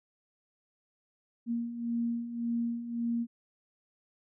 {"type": "beating tone pair", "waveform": "sine", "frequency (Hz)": [233.1, 234.9], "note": ["A#3", "A#3"], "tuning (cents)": [0, 13], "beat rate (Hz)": 1.8, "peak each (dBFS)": [-37, -31], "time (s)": [1.46, 3.27], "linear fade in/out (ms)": 50, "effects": []}